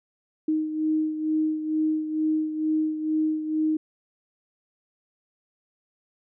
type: beating tone pair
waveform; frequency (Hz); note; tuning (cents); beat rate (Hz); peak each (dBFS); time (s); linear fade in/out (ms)
sine; 311.1 / 313.3; D#4 / D#4; 0 / +12; 2.2; -23 / -30; 0.48-3.77; 5
effects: none